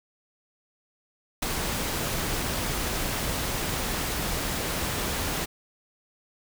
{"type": "noise with ADSR envelope", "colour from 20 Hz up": "pink", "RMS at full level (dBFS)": -24, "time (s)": [1.42, 5.46], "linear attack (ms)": 9, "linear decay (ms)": 7, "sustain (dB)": -5, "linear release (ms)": 18, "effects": []}